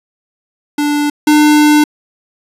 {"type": "tone pair in turn", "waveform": "square", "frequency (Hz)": [293.4, 299.9], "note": ["D4", "D4"], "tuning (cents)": [-2, 36], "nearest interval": "unison", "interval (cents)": 38, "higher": "second", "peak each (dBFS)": [-12, -6], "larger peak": "second", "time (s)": [[0.78, 1.1], [1.27, 1.84]], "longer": "second", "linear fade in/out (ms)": 5, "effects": ["resampled to 32000 Hz", "8-bit"]}